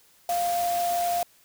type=tone in noise; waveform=sine; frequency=698.5 Hz; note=F5; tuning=in tune; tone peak=-23 dBFS; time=0.29-1.23 s; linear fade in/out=2 ms; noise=white; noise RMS=-35 dBFS; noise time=0.29-1.23 s; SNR=+9 dB; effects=white hiss -59 dBFS RMS until 1.44 s